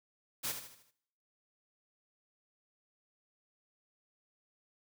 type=noise with echo; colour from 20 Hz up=white; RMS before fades=-36 dBFS; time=0.43-0.53 s; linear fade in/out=20 ms; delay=77 ms; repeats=5; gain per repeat=-7 dB; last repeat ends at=0.915 s; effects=noise-tail reverb RT60 0.7 s tail -19 dB re dry